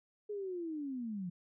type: linear sweep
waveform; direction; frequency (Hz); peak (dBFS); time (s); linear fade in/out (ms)
sine; down; 423.4 to 169.8; -37; 0.29-1.3; 10
effects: none